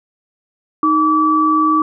sine tone pair together, 311.1 / 1152.4 Hz, D#4 / D6, 0 / -33 cents, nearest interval octave + major seventh, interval 2267 cents, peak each -15 / -12 dBFS, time 0.83-1.82 s, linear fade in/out 2 ms, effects none

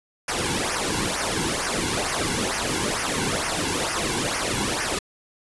pink noise with flanger, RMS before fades -25 dBFS, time 0.28-4.99 s, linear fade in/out 5 ms, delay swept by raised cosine 0.25 to 1.65 ms, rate 2.2 Hz, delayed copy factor -0.75, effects resampled to 24000 Hz

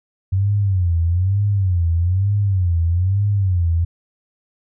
sine tone with vibrato, 92.5 Hz, F#2, in tune, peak -14 dBFS, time 0.32-3.85 s, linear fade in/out 10 ms, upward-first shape sine, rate 1.1 Hz, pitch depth 180 cents each way, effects none

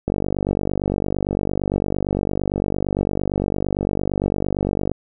click train, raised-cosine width 2 ms, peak -7 dBFS, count 237, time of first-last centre 0.08-4.916 s, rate 48.8 Hz, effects none

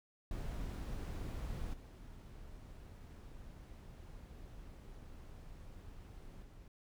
brown noise with level steps, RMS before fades -42 / -52 / -55 dBFS, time 0.31-6.68 s, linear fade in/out 2 ms, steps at 1.73 / 6.42 s, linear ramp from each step 10 ms, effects none

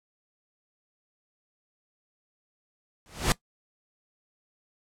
pink noise with exponential growth, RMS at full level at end -19 dBFS, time 3.06-3.32 s, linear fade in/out 0 ms, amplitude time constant 56 ms, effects noise-tail reverb RT60 0.1 s tail -19 dB re dry + low-pass 10000 Hz 12 dB/octave

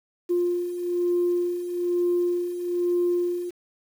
sine beating tone pair, 351 / 352.1 Hz, F4 / F4, +9 / +14 cents, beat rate 1.1 Hz, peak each -28 / -22 dBFS, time 0.29-3.51 s, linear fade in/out 20 ms, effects tanh soft clip ceiling -15 dBFS + 8-bit

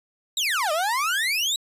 30% pulse exponential two-way sweep, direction down then up, 3945 to 595 to 3945 Hz, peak -19 dBFS, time 0.37-1.56 s, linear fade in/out 2 ms, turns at 0.72 s, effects resampled to 32000 Hz

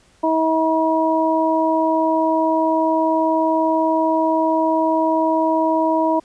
harmonic tone, 320.4 Hz, E4, 49 cents flat, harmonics 1 / 2 / 3, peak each -19 / -19 / -19 dBFS, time 0.23-6.2 s, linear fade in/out 10 ms, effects pink hiss -55 dBFS RMS until 6.24 s + resampled to 22050 Hz

